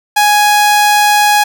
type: tone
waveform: sawtooth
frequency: 832 Hz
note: G#5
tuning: 3 cents sharp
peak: -3 dBFS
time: 0.16-1.44 s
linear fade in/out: 10 ms
effects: none